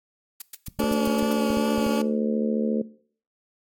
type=noise bursts; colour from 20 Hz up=blue; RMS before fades=-34 dBFS; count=8; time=0.4-1.33 s; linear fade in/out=5 ms; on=20 ms; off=110 ms
type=clicks; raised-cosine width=5 ms; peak=-24 dBFS; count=10; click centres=0.683 / 0.79 / 0.838 / 0.915 / 1.075 / 1.227 / 1.504 / 1.572 / 1.781 / 1.866 s
type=tone with vibrato; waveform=15% pulse; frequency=286.7 Hz; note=D4; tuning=42 cents flat; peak=-20 dBFS; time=0.79-2.02 s; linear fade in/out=5 ms; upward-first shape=triangle; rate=2.5 Hz; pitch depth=24 cents each way
type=harmonic tone; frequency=74.2 Hz; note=D2; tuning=18 cents sharp; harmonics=3 / 4 / 5 / 6 / 7 / 8; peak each=-24 / -35 / -32 / -29 / -31 / -41 dBFS; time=0.79-2.82 s; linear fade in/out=5 ms
effects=noise-tail reverb RT60 0.5 s tail -19 dB re dry + AAC 64 kbps